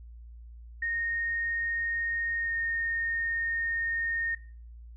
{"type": "tone with pitch glide", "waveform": "sine", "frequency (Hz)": [1852, 1840.3], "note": ["A#6", "A#6"], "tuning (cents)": [-12, -23], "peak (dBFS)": -28, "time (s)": [0.82, 4.35], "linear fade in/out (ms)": 5, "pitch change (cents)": -11, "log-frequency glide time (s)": [2.39, 2.53], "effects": ["noise-tail reverb RT60 0.4 s tail -17 dB re dry", "added 58 Hz sine -44 dBFS peak until 4.96 s"]}